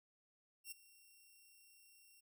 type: tone with ADSR envelope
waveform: 5% pulse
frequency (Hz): 2732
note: F7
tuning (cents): -39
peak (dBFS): -36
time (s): 0.64-2.21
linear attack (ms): 75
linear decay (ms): 12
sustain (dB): -19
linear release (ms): 17
effects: none